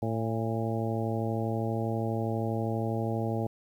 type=harmonic tone with a mistuned harmonic; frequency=112.4 Hz; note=A2; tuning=37 cents sharp; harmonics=1 / 2 / 3 / 4 / 5 / 6 / 7; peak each=-31 / -34 / -36 / -37 / -38 / -39 / -39 dBFS; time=0.02-3.47 s; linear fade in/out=5 ms; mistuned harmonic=7; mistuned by=+55 cents; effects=10-bit